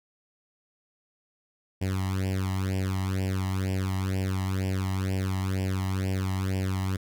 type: tone with flanger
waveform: sawtooth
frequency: 94.9 Hz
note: F#2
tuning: 44 cents sharp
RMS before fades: -28 dBFS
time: 1.81-6.97 s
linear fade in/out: 10 ms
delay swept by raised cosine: 0.38 to 1.02 ms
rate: 2.1 Hz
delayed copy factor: +0.95
effects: none